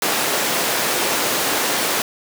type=high-pass noise; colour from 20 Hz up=pink; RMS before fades=-20 dBFS; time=0.02-2.02 s; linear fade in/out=2 ms; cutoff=340 Hz; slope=12 dB/octave; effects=none